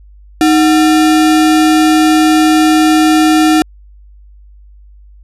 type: tone with sample-and-hold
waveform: sine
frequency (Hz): 311.9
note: D#4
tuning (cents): +4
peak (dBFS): -5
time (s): 0.41-3.62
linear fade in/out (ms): 0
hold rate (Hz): 1050
effects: added 50 Hz sine -36 dBFS peak until 5.23 s + low-pass 11000 Hz 12 dB/octave